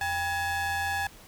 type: ring-modulated tone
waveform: square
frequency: 441.7 Hz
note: A4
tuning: 7 cents sharp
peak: -25 dBFS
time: 0.01-1.07 s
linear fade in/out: 2 ms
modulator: 1240 Hz
effects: pink hiss -51 dBFS RMS until 1.27 s

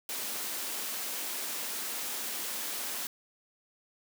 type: high-pass noise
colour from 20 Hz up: white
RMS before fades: -36 dBFS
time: 0.09-3.07 s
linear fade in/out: 2 ms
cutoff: 190 Hz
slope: 48 dB/octave
effects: none

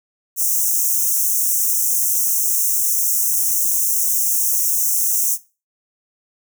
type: high-pass noise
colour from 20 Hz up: white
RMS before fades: -18 dBFS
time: 0.36-5.38 s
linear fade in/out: 50 ms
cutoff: 5700 Hz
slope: 96 dB/octave
effects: noise-tail reverb RT60 0.3 s tail -18 dB re dry

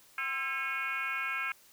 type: tone with frequency modulation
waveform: sine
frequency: 1900 Hz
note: A#6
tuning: 33 cents sharp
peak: -31 dBFS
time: 0.18-1.52 s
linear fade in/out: 2 ms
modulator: 284 Hz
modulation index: 2.4
effects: white hiss -60 dBFS RMS until 1.72 s

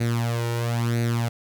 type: tone with flanger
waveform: sawtooth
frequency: 117.5 Hz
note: A#2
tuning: 14 cents sharp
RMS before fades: -24 dBFS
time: 0-1.29 s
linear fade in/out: 10 ms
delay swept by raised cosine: 0.47 to 2.17 ms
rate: 1 Hz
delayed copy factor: +0.7
effects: none

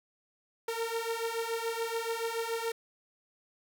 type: beating tone pair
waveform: sawtooth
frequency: 454.6 / 461.6 Hz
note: A#4 / A#4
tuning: -43 / -17 cents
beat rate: 7 Hz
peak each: -31 dBFS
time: 0.68-2.72 s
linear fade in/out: 5 ms
effects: none

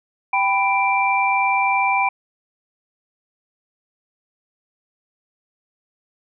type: tone cluster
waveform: sine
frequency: 784 / 993 / 2354 Hz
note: G5 / B5 / D7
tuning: 0 / +9 / +3 cents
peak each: -20 dBFS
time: 0.33-2.09 s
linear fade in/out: 5 ms
effects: none

